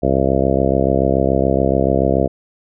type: harmonic tone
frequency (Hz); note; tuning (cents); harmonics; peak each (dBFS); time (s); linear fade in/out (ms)
67; C2; +42; 1 / 2 / 3 / 4 / 5 / 6 / 7 / 8 / 9 / 10; -22 / -22 / -22 / -22 / -22 / -22 / -22 / -22 / -22 / -22; 0.02-2.28; 20
effects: none